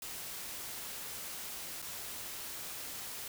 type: noise with dropouts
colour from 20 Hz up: white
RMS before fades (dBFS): -43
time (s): 0.02-3.28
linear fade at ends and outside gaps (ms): 2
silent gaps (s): 1.819-1.824
effects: none